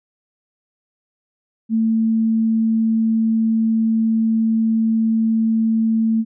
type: tone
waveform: sine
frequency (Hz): 223.6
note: A3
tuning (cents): +28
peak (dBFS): -14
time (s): 1.69-6.25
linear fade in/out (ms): 50
effects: none